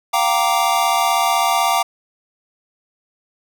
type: chord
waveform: square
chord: G minor seventh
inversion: third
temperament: equal with one note detuned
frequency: 698.5 / 774.5 / 932.3 / 1174.7 Hz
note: F5 / G5 / Bb5 / D6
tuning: 0 / -21 / 0 / 0 cents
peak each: -21 dBFS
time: 0.13-1.83 s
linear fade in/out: 10 ms
effects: none